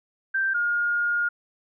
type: tone pair in turn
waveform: sine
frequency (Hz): 1568 / 1422.8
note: G6 / F6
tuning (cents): 0 / +32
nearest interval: major second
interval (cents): 168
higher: first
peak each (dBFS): -21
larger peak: neither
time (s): 0.34-0.54 / 0.54-1.29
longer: second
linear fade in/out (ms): 10
effects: none